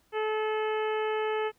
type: harmonic tone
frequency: 432.3 Hz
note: A4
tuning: 31 cents flat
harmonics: 1 / 2 / 3 / 4 / 5 / 6 / 7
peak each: -28 / -34 / -38 / -40 / -42 / -44 / -45 dBFS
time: 0.12-1.52 s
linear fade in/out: 50 ms
effects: pink hiss -68 dBFS RMS until 1.58 s